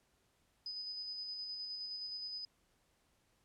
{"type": "tone with tremolo", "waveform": "sine", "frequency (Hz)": 5000, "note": "D#8", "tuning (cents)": 8, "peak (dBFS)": -40, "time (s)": [0.66, 2.45], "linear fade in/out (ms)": 2, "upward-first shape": "square", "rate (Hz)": 9.6, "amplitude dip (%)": 25, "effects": ["pink hiss -75 dBFS RMS until 3.44 s", "low-pass 12000 Hz 12 dB/octave"]}